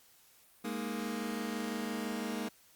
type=chord; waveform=sawtooth; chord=Ab suspended second; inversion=none; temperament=just; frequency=207.7 / 233.6 / 311.5 Hz; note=Ab3 / Bb3 / Eb4; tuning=0 / +4 / +2 cents; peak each=-35 / -34 / -38 dBFS; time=0.64-2.49 s; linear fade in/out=10 ms; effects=white hiss -63 dBFS RMS until 2.75 s + Opus 48 kbps